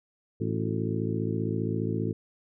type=harmonic tone with a mistuned harmonic; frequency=55 Hz; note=A1; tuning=in tune; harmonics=2 / 3 / 4 / 5 / 6 / 7 / 8; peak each=-31 / -33 / -34 / -35 / -36 / -36 / -37 dBFS; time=0.4-2.13 s; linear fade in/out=10 ms; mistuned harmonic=7; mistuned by=-75 cents; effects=none